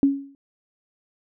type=tone with exponential decay; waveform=sine; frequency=277.2 Hz; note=C#4; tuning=in tune; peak=-11 dBFS; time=0.03-0.35 s; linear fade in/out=1 ms; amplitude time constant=69 ms; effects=none